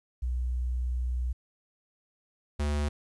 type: tone pair in turn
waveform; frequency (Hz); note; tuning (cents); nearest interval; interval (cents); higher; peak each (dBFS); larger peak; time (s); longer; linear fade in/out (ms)
sine / square; 61.74 / 73.47; B1 / D2; 0 / +1; minor third; 301; second; -27; neither; 0.22-1.33 / 2.59-2.89; first; 10
effects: resampled to 24000 Hz + 11-bit